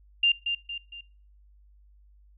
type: tone with echo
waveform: sine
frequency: 2794 Hz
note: F7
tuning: in tune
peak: -18 dBFS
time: 0.23-0.32 s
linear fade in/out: 5 ms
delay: 230 ms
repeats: 3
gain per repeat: -7 dB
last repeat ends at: 1.01 s
effects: noise-tail reverb RT60 0.5 s tail -26 dB re dry + added 50 Hz sine -54 dBFS peak until 2.37 s